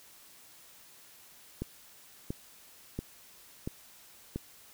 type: click train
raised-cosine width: 3 ms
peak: -21 dBFS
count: 5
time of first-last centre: 1.62-4.36 s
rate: 1.46 Hz
effects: white hiss -56 dBFS RMS until 4.73 s